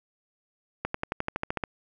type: accelerating click train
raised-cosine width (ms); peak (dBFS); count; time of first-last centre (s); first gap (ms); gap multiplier
0.5; -13; 11; 0.85-1.638; 94; 0.96
effects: none